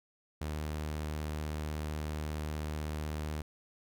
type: tone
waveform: sawtooth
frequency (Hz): 76.3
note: D#2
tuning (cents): -33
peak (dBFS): -31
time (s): 0.41-3.42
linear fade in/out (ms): 5
effects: none